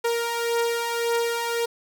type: beating tone pair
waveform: sawtooth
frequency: 466.2 / 468 Hz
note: A#4 / A#4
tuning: 0 / +7 cents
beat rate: 1.8 Hz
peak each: -25 / -20 dBFS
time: 0.04-1.66 s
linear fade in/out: 10 ms
effects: 9-bit